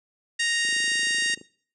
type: harmonic tone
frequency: 932.3 Hz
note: A#5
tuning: in tune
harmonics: 2 / 3 / 4 / 5 / 6 / 7 / 8 / 9 / 10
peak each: -25 / -29 / -31 / -33 / -35 / -36 / -37 / -38 / -39 dBFS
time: 0.39-1.35 s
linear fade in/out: 10 ms
type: click train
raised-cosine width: 3 ms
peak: -26 dBFS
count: 21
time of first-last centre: 0.65-1.413 s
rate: 26.2 Hz
effects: noise-tail reverb RT60 0.5 s tail -21 dB re dry + high-pass 300 Hz 12 dB/octave